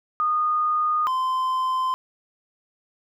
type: tone pair in turn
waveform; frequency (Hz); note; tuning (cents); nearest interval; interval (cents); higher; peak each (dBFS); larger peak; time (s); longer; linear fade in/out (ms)
sine / triangle; 1229 / 1033.5; D#6 / C6; -22 / -22; minor third; 300; first; -19; neither; 0.2-1.07 / 1.07-1.94; neither; 0
effects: none